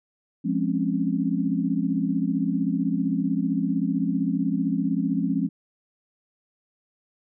sine chord, Db major seventh, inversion first, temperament equal, 174.61 / 207.7 / 261.6 / 277.2 Hz, F3 / Ab3 / C4 / Db4, 0 / 0 / 0 / 0 cents, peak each -27 dBFS, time 0.44-5.49 s, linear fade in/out 20 ms, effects none

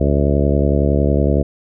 harmonic tone with a mistuned harmonic, 70.8 Hz, C#2, 37 cents sharp, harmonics 1 / 2 / 3 / 4 / 5 / 6 / 7 / 8 / 9, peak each -16 / -19 / -21 / -22 / -23 / -24 / -24 / -25 / -26 dBFS, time 0-1.43 s, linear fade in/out 10 ms, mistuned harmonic 9, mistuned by +28 cents, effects none

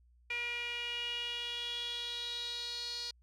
sawtooth tone with band-pass filter sweep, 478.3 Hz, A#4, 44 cents sharp, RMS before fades -39 dBFS, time 0.3-3.11 s, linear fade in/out 5 ms, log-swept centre 2400 to 4500 Hz, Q 7.2, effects added 60 Hz sine -62 dBFS peak until 3.22 s

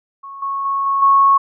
sine tone with level steps, 1101 Hz, C#6, 12 cents flat, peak -30 / -19 / -16 / -14 / -8 dBFS, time 0.23-1.38 s, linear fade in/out 10 ms, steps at 0.42 / 0.65 / 0.86 / 1.02 s, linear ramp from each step 5 ms, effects none

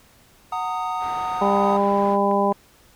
triangle chord, D# minor, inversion first, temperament equal with one note detuned, 740 / 918.4 / 1244.5 Hz, F#5 / A#5 / D#6, 0 / -26 / 0 cents, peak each -26 dBFS, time 0.52-1.77 s, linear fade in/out 5 ms
white low-pass noise, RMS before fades -39 dBFS, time 0.99-2.18 s, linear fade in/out 50 ms, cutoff 1400 Hz, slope 12 dB/octave
harmonic tone, 200 Hz, G3, 35 cents sharp, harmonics 1 / 2 / 3 / 4 / 5, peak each -23 / -23 / -23 / -23 / -23 dBFS, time 1.41-2.53 s, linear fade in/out 10 ms
clicks, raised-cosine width 0.5 ms, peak -24 / -26 dBFS, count 2, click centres 2.313 / 2.522 s
effects pink hiss -54 dBFS RMS until 2.95 s

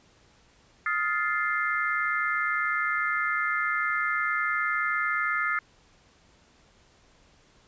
sine chord, F dominant seventh, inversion third, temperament just, 1257.2 / 1396.9 / 1746.1 / 2095 Hz, Eb6 / F6 / A6 / C7, +18 / 0 / -14 / +2 cents, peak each -30 dBFS, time 0.86-5.59 s, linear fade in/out 2 ms, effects pink hiss -60 dBFS RMS until 7.67 s + resampled to 16000 Hz

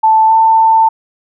sine tone with pitch glide, 880 to 892.3 Hz, A5 to A5, 0 to +24 cents, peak -5 dBFS, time 0.03-0.89 s, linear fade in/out 10 ms, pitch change +24 cents, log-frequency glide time 0.27-0.33 s, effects none

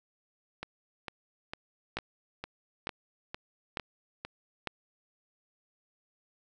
two click trains, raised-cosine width 0.3 ms, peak -21 / -16 dBFS, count 9 / 4, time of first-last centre 0.63-4.25 / 1.97-4.673 s, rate 2.21 / 1.11 Hz, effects none

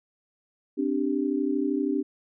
sine chord, C suspended second, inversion none, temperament just, 261.6 / 294.3 / 392.4 Hz, C4 / D4 / G4, 0 / +4 / +2 cents, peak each -28 / -26 / -30 dBFS, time 0.77-2.03 s, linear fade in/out 20 ms, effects none

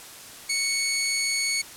15% pulse tone, 2217 Hz, C#7, in tune, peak -17 dBFS, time 0.49-1.62 s, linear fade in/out 10 ms, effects white hiss -43 dBFS RMS until 1.76 s + low-pass 12000 Hz 12 dB/octave

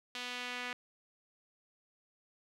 sawtooth tone with band-pass filter sweep, 246.9 Hz, B3, in tune, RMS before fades -41 dBFS, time 0.15-0.73 s, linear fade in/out 2 ms, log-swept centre 3300 to 2200 Hz, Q 1.5, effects none

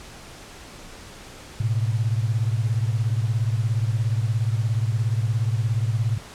sine beating tone pair, 108.3 / 125.3 Hz, A2 / B2, -27 / +25 cents, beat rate 17 Hz, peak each -21 / -25 dBFS, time 1.6-6.18 s, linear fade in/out 5 ms, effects pink hiss -42 dBFS RMS until 6.34 s + low-pass 9000 Hz 12 dB/octave

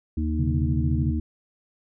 harmonic tone, 77.78 Hz, D#2, in tune, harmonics 1 / 3 / 4, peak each -24 / -29 / -31 dBFS, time 0.17-1.2 s, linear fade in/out 5 ms
sine tone bursts, 136.4 Hz, C#3, 28 cents flat, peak -21 dBFS, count 10, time 0.39-1.107 s, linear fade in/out 5 ms, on 51 ms, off 23 ms
effects none

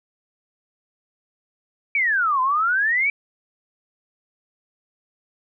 sine exponential two-way sweep, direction down then up, 2338 to 1007 to 2338 Hz, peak -17 dBFS, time 1.95-3.1 s, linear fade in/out 2 ms, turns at 2.41 s, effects none

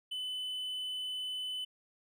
triangle tone, 3013 Hz, F#7, 31 cents sharp, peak -34 dBFS, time 0.11-1.65 s, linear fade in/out 10 ms, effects none

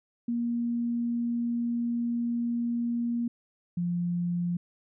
sine tone pair in turn, 236.5 / 174.38 Hz, A#3 / F3, +25 / -2 cents, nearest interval perfect fourth, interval 527 cents, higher first, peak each -26 dBFS, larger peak neither, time 0.28-3.28 / 3.77-4.57 s, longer first, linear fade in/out 5 ms, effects none

